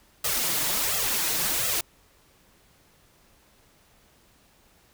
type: noise with flanger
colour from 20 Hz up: white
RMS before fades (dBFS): -26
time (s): 0.24-1.81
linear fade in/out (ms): 5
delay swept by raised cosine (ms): 1.5 to 6.6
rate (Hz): 1.4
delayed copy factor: +0.9
effects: pink hiss -60 dBFS RMS until 4.93 s